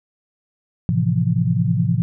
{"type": "chord", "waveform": "sine", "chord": "F major seventh", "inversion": "first", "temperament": "equal", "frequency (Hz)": [110, 130.81, 164.81, 174.61], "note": ["A2", "C3", "E3", "F3"], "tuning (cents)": [0, 0, 0, 0], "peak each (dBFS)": -21, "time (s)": [0.89, 2.02], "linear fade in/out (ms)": 0, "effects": []}